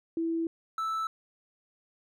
sine / triangle tone pair in turn, 329.8 / 1316.2 Hz, E4 / E6, +1 / -3 cents, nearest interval 2 octaves, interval 2396 cents, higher second, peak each -27 dBFS, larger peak neither, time 0.17-0.47 / 0.78-1.07 s, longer first, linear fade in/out 2 ms, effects none

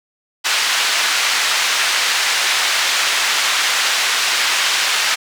pink band-pass noise, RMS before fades -17 dBFS, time 0.44-5.16 s, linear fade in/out 20 ms, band 1500 to 6000 Hz, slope 12 dB/octave, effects none

